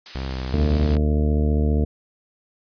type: noise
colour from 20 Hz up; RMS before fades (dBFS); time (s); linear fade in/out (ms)
blue; -31; 0.06-0.95; 0
type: tone with vibrato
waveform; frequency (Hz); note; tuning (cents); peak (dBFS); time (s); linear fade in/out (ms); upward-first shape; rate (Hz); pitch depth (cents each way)
sawtooth; 65.41; C2; 0; -22; 0.15-0.97; 0; triangle; 2.7; 36
type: harmonic tone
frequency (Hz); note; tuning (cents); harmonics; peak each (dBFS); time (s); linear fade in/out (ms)
75; D2; +37; 1 / 2 / 3 / 4 / 5 / 6 / 7 / 8 / 9; -18 / -26 / -25 / -30 / -36 / -29 / -41 / -38 / -38; 0.53-1.85; 10
effects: resampled to 11025 Hz